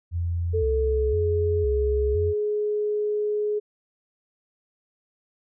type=tone with vibrato; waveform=sine; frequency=76.3 Hz; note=D#2; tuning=33 cents flat; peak=-23 dBFS; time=0.11-2.34 s; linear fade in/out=50 ms; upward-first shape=square; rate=0.98 Hz; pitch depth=200 cents each way
type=tone with pitch glide; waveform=sine; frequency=440 to 419.6 Hz; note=A4 to G#4; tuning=0 to +18 cents; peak=-22 dBFS; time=0.53-3.6 s; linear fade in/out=20 ms; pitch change=-82 cents; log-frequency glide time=0.8-1.28 s
effects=none

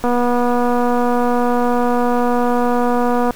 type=click train; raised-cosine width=1 ms; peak=-5 dBFS; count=795; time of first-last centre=0.04-3.307 s; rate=243 Hz; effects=pink hiss -39 dBFS RMS until 3.35 s

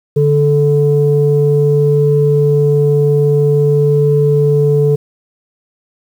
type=tone pair together; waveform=sine; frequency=145.8 / 436.9 Hz; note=D3 / A4; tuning=-12 / -12 cents; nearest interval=octave + perfect fifth; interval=1900 cents; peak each=-10 dBFS; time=0.16-4.96 s; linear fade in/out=10 ms; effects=tanh soft clip ceiling 0 dBFS + 7-bit

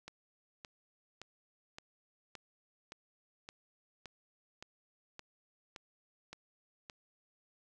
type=click train; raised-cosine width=0.2 ms; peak=-29 dBFS; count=13; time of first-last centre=0.08-6.898 s; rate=1.76 Hz; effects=none

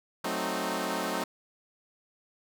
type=chord; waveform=10% pulse; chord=F# diminished seventh; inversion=none; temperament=equal with one note detuned; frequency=185 / 220 / 261.6 / 309.7 Hz; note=F#3 / A3 / C4 / Eb4; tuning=0 / 0 / 0 / -8 cents; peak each=-27 dBFS; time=0.24-1.24 s; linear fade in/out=5 ms; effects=none

